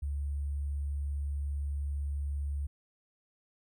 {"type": "tone with sample-and-hold", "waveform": "sine", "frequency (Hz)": 71.2, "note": "C#2", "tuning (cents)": 47, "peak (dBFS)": -31, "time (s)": [0.02, 2.67], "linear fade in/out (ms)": 10, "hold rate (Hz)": 8820, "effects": []}